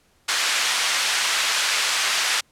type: band-pass noise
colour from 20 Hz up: pink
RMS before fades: -22 dBFS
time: 0.28-2.41 s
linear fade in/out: 10 ms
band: 1500 to 7400 Hz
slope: 12 dB/octave
effects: pink hiss -61 dBFS RMS until 2.51 s + low-pass 12000 Hz 12 dB/octave